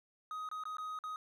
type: tone with dropouts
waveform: triangle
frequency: 1255 Hz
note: D#6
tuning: 15 cents sharp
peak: -37 dBFS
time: 0.31-1.16 s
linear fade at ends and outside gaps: 1 ms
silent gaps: 0.489-0.514 / 0.637-0.654 / 0.769-0.783 / 0.989-1.038 s
effects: none